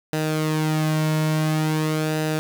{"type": "tone with flanger", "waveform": "sawtooth", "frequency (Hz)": 155.56, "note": "D#3", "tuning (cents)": 0, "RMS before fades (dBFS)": -22, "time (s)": [0.13, 2.39], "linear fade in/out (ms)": 0, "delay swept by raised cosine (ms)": [0.9, 2.5], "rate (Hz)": 0.48, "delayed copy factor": -0.55, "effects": ["8-bit"]}